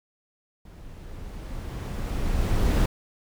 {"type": "noise with level ramp", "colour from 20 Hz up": "brown", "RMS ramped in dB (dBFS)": [-45, -19], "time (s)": [0.65, 2.86], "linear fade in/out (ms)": 5, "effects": []}